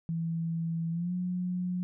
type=tone with pitch glide; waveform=sine; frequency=165.3 to 180.26 Hz; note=E3 to F#3; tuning=+5 to -45 cents; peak=-29 dBFS; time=0.09-1.83 s; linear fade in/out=0 ms; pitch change=+150 cents; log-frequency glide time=0.91-1.13 s; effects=none